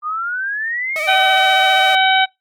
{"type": "exponential sweep", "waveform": "sine", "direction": "up", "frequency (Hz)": [1200, 2489], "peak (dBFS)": -19, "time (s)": [0.02, 1.17], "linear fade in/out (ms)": 50}
{"type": "tone with vibrato", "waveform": "sawtooth", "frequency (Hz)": 622.3, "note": "D#5", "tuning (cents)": 0, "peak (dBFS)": -19, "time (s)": [0.96, 1.95], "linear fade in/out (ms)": 0, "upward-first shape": "triangle", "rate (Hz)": 15, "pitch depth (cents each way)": 74}
{"type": "harmonic tone", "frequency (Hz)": 761, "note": "F#5", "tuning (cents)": 48, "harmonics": [1, 2, 3, 4, 5], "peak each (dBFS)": [-14, -17, -19, -20, -21], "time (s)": [1.07, 2.26], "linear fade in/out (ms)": 20}
{"effects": ["noise-tail reverb RT60 0.2 s tail -24 dB re dry", "Opus 48 kbps"]}